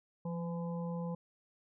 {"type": "harmonic tone with a mistuned harmonic", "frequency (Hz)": 169, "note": "E3", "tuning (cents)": 43, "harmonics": [1, 3, 5, 6], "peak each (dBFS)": [-36, -43, -50, -51], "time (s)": [0.25, 1.15], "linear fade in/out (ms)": 5, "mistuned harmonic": 1, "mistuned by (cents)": 32, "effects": []}